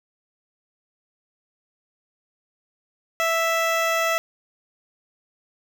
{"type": "tone with notch filter", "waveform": "15% pulse", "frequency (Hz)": 659.3, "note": "E5", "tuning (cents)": 0, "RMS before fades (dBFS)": -22, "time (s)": [3.2, 4.18], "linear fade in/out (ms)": 0, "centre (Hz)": 9600, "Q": 1.2, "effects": []}